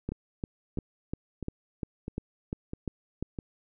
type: two click trains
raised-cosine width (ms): 3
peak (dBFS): -19 / -22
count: 10 / 6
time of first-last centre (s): 0.09-3.226 / 0.12-3.388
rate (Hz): 2.87 / 1.53
effects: none